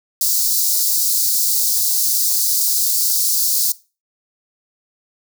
white high-pass noise, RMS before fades -17 dBFS, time 0.21-3.72 s, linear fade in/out 2 ms, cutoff 4300 Hz, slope 48 dB/octave, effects noise-tail reverb RT60 0.3 s tail -19 dB re dry

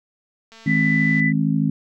click train, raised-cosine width 0.2 ms, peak -28 dBFS, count 154, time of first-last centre 0.52-1.2 s, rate 225 Hz
harmonic tone, 53.1 Hz, G#1, 39 cents sharp, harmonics 3 / 4 / 5, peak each -20 / -21 / -22 dBFS, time 0.66-1.7 s, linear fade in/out 5 ms
sine tone, 1992 Hz, B6, 14 cents sharp, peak -19 dBFS, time 0.66-1.33 s, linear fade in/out 50 ms
effects none

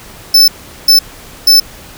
45% pulse tone bursts at uneven times, 5274 Hz, E8, in tune, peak -3 dBFS, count 3, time 0.34-0.48 / 0.88-0.99 / 1.47-1.6 s, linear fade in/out 5 ms, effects pink hiss -34 dBFS RMS until 1.97 s

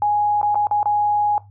sine tone with dropouts, 831 Hz, G#5, 1 cent sharp, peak -15 dBFS, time 0.02-1.38 s, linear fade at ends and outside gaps 1 ms, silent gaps 0.415-0.429 / 0.546-0.555 / 0.67-0.711 / 0.83-0.857 s, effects noise-tail reverb RT60 0.2 s tail -17 dB re dry + added 100 Hz sine -43 dBFS peak until 1.5 s

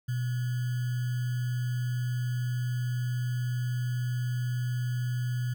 sine tone with sample-and-hold, 123.47 Hz, B2, in tune, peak -27 dBFS, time 0.08-5.54 s, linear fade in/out 10 ms, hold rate 1575 Hz, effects none

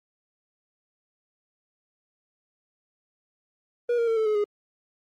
triangle tone with pitch steps, 480 / 466.1 / 452.5 / 439.4 / 426.6 / 414.3 Hz, B4 / A#4 / A4 / A4 / G#4 / G#4, -49 / 0 / +48 / -2 / +46 / -4 cents, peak -19 dBFS, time 3.89-4.442 s, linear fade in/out 5 ms, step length 92 ms, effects Opus 24 kbps

